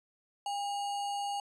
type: tone with sample-and-hold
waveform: sine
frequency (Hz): 806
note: G5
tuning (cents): +48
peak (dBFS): -32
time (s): 0.46-1.4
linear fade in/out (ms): 2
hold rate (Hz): 3675
effects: resampled to 22050 Hz